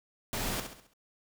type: noise with echo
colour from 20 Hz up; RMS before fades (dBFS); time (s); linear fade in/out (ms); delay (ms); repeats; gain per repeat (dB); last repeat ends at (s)
pink; -34; 0.33-0.6; 0; 67; 5; -7; 0.935
effects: none